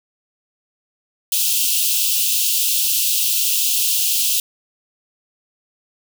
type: high-pass noise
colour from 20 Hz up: white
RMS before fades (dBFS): -18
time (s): 1.32-4.4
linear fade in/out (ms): 2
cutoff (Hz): 2600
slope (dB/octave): 96
effects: none